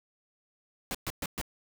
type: noise bursts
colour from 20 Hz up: pink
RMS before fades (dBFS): -34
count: 4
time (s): 0.91-1.414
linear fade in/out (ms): 0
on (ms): 36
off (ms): 120
effects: none